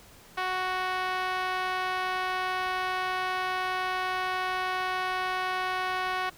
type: tone with band-pass filter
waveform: 5% pulse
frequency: 370.3 Hz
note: F#4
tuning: 1 cent sharp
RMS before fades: -30 dBFS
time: 0.37-6.3 s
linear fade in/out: 10 ms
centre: 940 Hz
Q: 1.1
effects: pink hiss -53 dBFS RMS until 6.37 s